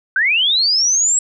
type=linear sweep; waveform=sine; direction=up; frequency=1480 to 7780 Hz; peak=-12 dBFS; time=0.16-1.19 s; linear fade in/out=2 ms; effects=none